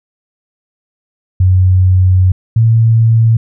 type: tone pair in turn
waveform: sine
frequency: 92.5 / 113.54 Hz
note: F#2 / A#2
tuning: 0 / -45 cents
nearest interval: major third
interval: 355 cents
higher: second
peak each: -5 dBFS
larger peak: neither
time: 1.4-2.32 / 2.56-3.37 s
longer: first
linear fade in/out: 5 ms
effects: none